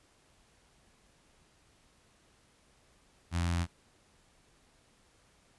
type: tone with notch filter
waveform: sawtooth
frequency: 86 Hz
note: F2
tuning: 26 cents flat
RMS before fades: -31 dBFS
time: 3.31-3.67 s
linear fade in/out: 50 ms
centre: 450 Hz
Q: 0.8
effects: pink hiss -66 dBFS RMS until 5.58 s + resampled to 24000 Hz